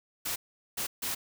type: noise bursts at uneven times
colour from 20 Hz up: white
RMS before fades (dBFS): -33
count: 3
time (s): 0.25-0.36 / 0.77-0.87 / 1.02-1.15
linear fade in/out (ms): 10
effects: none